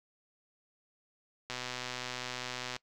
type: click train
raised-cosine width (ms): 0.2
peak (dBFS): -20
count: 159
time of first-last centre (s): 1.5-2.764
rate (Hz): 125
effects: noise-tail reverb RT60 0.1 s tail -22 dB re dry